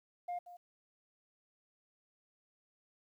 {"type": "tone with echo", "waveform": "sine", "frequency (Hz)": 707, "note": "F5", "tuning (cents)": 21, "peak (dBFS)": -34, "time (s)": [0.28, 0.39], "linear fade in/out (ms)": 10, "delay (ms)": 180, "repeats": 1, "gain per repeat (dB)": -15, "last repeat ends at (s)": 0.57, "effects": ["tanh soft clip ceiling -35 dBFS", "12-bit"]}